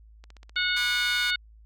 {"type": "click train", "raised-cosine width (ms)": 0.2, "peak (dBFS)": -32, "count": 10, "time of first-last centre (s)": [0.24, 0.813], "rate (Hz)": 15.7}
{"type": "harmonic tone", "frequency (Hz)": 730, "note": "F#5", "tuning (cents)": -24, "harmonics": [2, 3, 4, 5, 6], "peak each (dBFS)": [-27, -30, -33, -29, -34], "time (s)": [0.56, 1.36], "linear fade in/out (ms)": 5}
{"type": "chord", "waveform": "10% pulse", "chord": "G# diminished", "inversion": "first", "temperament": "just", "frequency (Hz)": [996.7, 1196.1, 1661.2], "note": ["B5", "D6", "G#6"], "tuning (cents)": [16, 31, 0], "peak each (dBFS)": [-32, -30, -30], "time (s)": [0.76, 1.31], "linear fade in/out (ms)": 10}
{"effects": ["added 54 Hz sine -49 dBFS peak until 1.65 s"]}